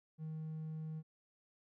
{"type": "tone", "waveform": "triangle", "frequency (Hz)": 157.3, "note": "D#3", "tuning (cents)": 19, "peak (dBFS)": -38, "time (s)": [0.18, 1.03], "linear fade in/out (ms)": 50, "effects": ["tanh soft clip ceiling -35 dBFS"]}